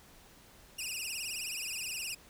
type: tone with vibrato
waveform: 15% pulse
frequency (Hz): 2637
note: E7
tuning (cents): 0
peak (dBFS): -29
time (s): 0.78-2.15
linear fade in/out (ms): 10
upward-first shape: triangle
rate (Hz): 19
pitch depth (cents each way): 180
effects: pink hiss -58 dBFS RMS until 2.29 s